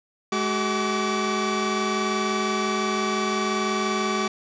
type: tone cluster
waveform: sawtooth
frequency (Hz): 211.8 / 377.8 / 1154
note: G#3 / F#4 / D6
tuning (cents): +34 / +36 / -31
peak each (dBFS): -23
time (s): 0.32-4.28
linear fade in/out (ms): 5
effects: resampled to 16000 Hz + 7-bit